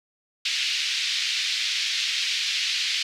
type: band-pass noise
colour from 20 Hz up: white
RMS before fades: -26 dBFS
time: 0.45-3.03 s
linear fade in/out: 5 ms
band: 2200 to 4700 Hz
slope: 24 dB/octave
effects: none